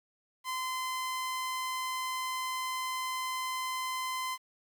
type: tone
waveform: sawtooth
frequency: 1030 Hz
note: C6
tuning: 28 cents flat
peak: -29 dBFS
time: 0.44-4.38 s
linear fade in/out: 50 ms
effects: 10-bit